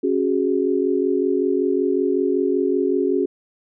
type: chord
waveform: sine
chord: C# suspended fourth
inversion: none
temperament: equal with one note detuned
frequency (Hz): 275 / 370 / 415.3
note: C#4 / F#4 / G#4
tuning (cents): -14 / 0 / 0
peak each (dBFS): -22 / -20 / -22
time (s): 0.03-3.26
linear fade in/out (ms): 10
effects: none

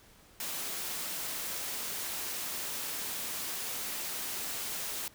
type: high-pass noise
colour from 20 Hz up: white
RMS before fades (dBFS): -37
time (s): 0.4-5.08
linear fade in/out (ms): 2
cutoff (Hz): 160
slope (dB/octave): 12
effects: pink hiss -59 dBFS RMS until 5.14 s

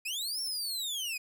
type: linear two-way sweep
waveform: sawtooth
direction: up then down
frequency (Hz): 2421 to 5500 to 2421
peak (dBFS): -30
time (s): 0.05-1.18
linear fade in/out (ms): 10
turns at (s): 0.41
effects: none

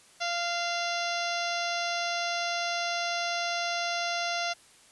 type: harmonic tone with a mistuned harmonic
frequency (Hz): 690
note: F5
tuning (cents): -21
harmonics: 1 / 2 / 3 / 4 / 5 / 6 / 7 / 8 / 9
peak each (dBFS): -32 / -35 / -37 / -38 / -39 / -40 / -40 / -41 / -42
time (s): 0.2-4.54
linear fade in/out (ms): 20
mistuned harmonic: 2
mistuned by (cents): +18
effects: white hiss -57 dBFS RMS until 4.91 s + resampled to 24000 Hz

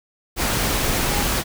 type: tone in noise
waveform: sine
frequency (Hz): 821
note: G#5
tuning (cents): -20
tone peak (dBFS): -29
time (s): 1.06-1.26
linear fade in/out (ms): 50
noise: pink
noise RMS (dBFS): -21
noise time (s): 0.36-1.44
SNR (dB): -11
effects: none

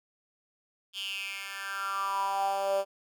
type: tone with high-pass filter sweep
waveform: 10% pulse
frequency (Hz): 196.5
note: G3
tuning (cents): +4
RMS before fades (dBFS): -32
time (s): 0.93-2.85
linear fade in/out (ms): 50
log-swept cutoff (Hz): 3300 to 530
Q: 6.6
effects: none

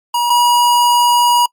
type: tone pair in turn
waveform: square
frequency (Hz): 958 / 963.5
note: A#5 / B5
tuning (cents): +47 / -43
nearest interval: unison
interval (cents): 10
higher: second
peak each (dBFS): -13 / -9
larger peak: second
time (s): 0.14-0.3 / 0.3-1.46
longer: second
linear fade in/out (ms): 5
effects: noise-tail reverb RT60 0.1 s tail -25 dB re dry + MP3 96 kbps

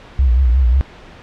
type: tone with vibrato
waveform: sine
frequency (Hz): 63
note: B1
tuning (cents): +35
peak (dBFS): -9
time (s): 0.19-0.81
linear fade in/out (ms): 0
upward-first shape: triangle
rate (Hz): 5.6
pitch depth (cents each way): 160
effects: pink hiss -39 dBFS RMS until 1.22 s + low-pass 3000 Hz 12 dB/octave

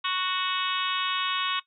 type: harmonic tone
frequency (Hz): 370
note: F#4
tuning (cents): 0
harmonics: 3 / 4 / 5 / 6 / 7 / 8 / 9 / 10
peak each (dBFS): -29 / -35 / -39 / -38 / -35 / -33 / -35 / -33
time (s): 0.04-1.6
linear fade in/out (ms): 10
effects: noise-tail reverb RT60 0.1 s tail -17 dB re dry

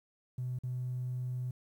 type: tone with dropouts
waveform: triangle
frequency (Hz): 125.7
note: B2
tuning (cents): +31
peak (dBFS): -30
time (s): 0.38-1.51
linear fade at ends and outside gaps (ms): 5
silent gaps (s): 0.588-0.635
effects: tanh soft clip ceiling -31 dBFS + 11-bit

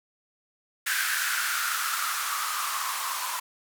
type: noise with band-pass filter sweep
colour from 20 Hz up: violet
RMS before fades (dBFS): -29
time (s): 0.86-3.4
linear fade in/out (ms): 10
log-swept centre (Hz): 1600 to 1000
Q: 7.2
effects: none

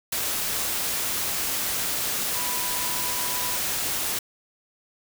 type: tone in noise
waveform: sine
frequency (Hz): 987.8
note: B5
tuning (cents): 0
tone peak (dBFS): -35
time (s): 2.35-3.57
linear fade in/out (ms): 5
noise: white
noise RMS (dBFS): -27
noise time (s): 0.12-4.19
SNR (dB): -11
effects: none

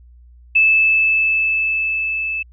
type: tone with level ramp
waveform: sine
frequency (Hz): 2622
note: E7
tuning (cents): -10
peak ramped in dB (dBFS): -9 to -20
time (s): 0.55-2.43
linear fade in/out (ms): 10
effects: added 60 Hz sine -42 dBFS peak until 2.52 s

